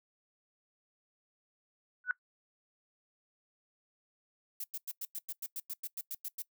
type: tone with exponential growth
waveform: sine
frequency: 1485 Hz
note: F#6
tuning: 6 cents sharp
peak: -23 dBFS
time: 2.04-2.11 s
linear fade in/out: 1 ms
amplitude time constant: 15 ms
type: noise bursts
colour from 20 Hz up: violet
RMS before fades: -39 dBFS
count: 14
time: 4.6-6.422 s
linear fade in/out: 5 ms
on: 41 ms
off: 96 ms
effects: noise-tail reverb RT60 0.1 s tail -21 dB re dry